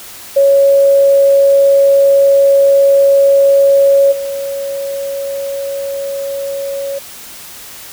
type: tone with level steps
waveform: sine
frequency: 554.4 Hz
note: C#5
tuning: in tune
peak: -5 / -17 dBFS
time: 0.36-6.99 s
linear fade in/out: 10 ms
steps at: 4.11 s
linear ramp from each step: 20 ms
effects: white hiss -32 dBFS RMS until 7.92 s